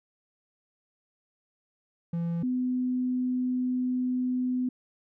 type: tone pair in turn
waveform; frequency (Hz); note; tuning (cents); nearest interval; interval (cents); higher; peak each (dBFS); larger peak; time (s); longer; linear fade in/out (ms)
triangle / sine; 169.1 / 252.1; E3 / B3; +44 / +36; perfect fifth; 692; second; -25; neither; 2.13-2.43 / 2.43-4.69; second; 5
effects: none